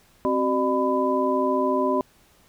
sine tone cluster, 263.7 / 378 / 604 / 1001 Hz, C4 / F#4 / D5 / B5, +14 / +37 / +48 / +23 cents, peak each -25 dBFS, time 0.25-2.01 s, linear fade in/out 0 ms, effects pink hiss -58 dBFS RMS until 2.48 s

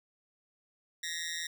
15% pulse tone with amplitude modulation, 1873 Hz, A#6, 8 cents sharp, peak -25 dBFS, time 1.03-1.47 s, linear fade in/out 5 ms, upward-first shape sine, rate 165 Hz, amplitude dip 90%, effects none

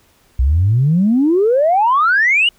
sine exponential sweep, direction up, 60.1 to 2960 Hz, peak -9 dBFS, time 0.39-2.49 s, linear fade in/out 5 ms, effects tanh soft clip ceiling -5 dBFS + pink hiss -54 dBFS RMS until 2.58 s

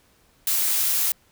blue noise, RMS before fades -22 dBFS, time 0.47-1.12 s, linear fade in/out 2 ms, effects pink hiss -60 dBFS RMS until 1.31 s

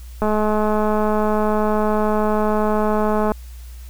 click train, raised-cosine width 1 ms, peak -7 dBFS, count 661, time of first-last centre 0.22-3.319 s, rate 213 Hz, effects added 60 Hz sine -33 dBFS peak until 3.89 s + white hiss -49 dBFS RMS until 3.89 s

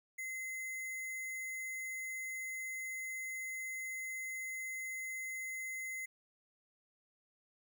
sine tone with sample-and-hold, 2062 Hz, C7, 26 cents flat, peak -39 dBFS, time 0.18-6.06 s, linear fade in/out 10 ms, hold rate 8820 Hz, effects none

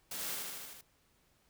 white noise with echo, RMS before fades -41 dBFS, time 0.11-0.35 s, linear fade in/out 5 ms, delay 77 ms, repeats 6, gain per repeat -2 dB, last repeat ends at 0.812 s, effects pink hiss -71 dBFS RMS until 1.49 s

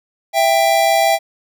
square tone pair together, 664.3 / 790 Hz, E5 / G5, +13 / +13 cents, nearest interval minor third, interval 300 cents, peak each -15 dBFS, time 0.33-1.19 s, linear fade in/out 50 ms, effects none

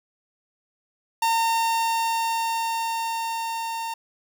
45% pulse tone with level ramp, 912 Hz, A#5, 38 cents flat, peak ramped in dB -19 to -28 dBFS, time 1.22-3.94 s, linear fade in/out 5 ms, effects none

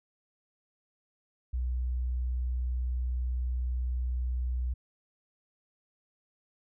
sine tone, 62 Hz, B1, 7 cents sharp, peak -28 dBFS, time 1.53-4.74 s, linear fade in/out 10 ms, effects none

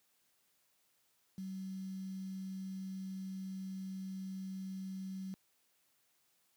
sine tone with quantisation, 190.2 Hz, F#3, 48 cents sharp, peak -40 dBFS, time 1.38-5.34 s, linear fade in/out 0 ms, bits 10, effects white hiss -75 dBFS RMS until 6.56 s + high-pass 80 Hz 12 dB/octave

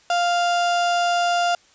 35% pulse tone, 698.5 Hz, F5, in tune, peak -16 dBFS, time 0.1-1.55 s, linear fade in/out 2 ms, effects white hiss -55 dBFS RMS until 1.74 s + resampled to 16000 Hz

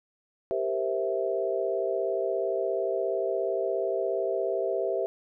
sine chord, C dominant seventh, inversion second, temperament equal with one note detuned, 392 / 466.2 / 523.3 / 657.4 Hz, G4 / Bb4 / C5 / E5, 0 / 0 / 0 / -5 cents, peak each -30 / -33 / -32 / -30 dBFS, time 0.51-5.06 s, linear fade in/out 0 ms, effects none

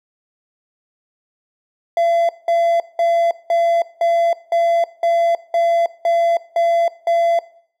triangle tone bursts, 678 Hz, E5, 49 cents sharp, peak -11 dBFS, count 11, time 1.97-7.39 s, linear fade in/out 2 ms, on 320 ms, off 190 ms, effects noise-tail reverb RT60 0.6 s tail -18 dB re dry

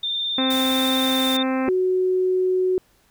sine tone with vibrato, 3600 Hz, A7, 39 cents sharp, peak -22 dBFS, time 0.03-1.43 s, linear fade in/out 5 ms, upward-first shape sine, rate 19 Hz, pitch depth 24 cents each way
harmonic tone, 261.6 Hz, C4, in tune, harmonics 1 / 2 / 3 / 4 / 5 / 6 / 7 / 8 / 9 / 10, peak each -21 / -27 / -31 / -33 / -35 / -37 / -38 / -39 / -40 / -41 dBFS, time 0.38-1.69 s, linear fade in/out 2 ms
white noise, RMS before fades -32 dBFS, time 0.5-1.37 s, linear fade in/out 5 ms
sine tone, 370 Hz, F#4, in tune, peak -17 dBFS, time 1.68-2.78 s, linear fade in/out 0 ms
effects pink hiss -60 dBFS RMS until 3.1 s

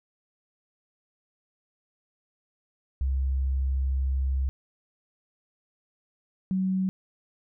sine tone pair in turn, 66.6 / 188.37 Hz, C2 / F#3, +31 / +31 cents, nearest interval octave + tritone, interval 1800 cents, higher second, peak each -23 dBFS, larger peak neither, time 3.01-4.49 / 6.51-6.89 s, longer first, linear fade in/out 0 ms, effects none

